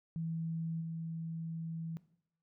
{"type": "tone with level steps", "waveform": "sine", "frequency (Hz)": 163.7, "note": "E3", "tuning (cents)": -12, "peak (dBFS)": [-35, -38], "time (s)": [0.16, 1.97], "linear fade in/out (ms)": 0, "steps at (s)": 0.8, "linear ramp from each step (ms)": 20, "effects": ["noise-tail reverb RT60 0.7 s tail -17 dB re dry"]}